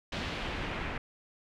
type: noise with low-pass filter sweep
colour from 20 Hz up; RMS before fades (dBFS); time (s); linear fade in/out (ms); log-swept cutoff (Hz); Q
pink; -36; 0.12-0.98; 5; 3700 to 2100; 1.5
effects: none